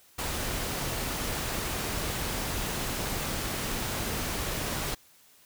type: noise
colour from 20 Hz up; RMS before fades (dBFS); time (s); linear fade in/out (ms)
pink; -32; 0.18-4.95; 10
effects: white hiss -59 dBFS RMS until 5.45 s